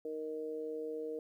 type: harmonic tone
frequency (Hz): 155.56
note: D#3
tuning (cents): 0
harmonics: 2 / 3 / 4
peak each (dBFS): -45 / -38 / -50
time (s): 0.05-1.19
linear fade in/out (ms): 2
effects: 12-bit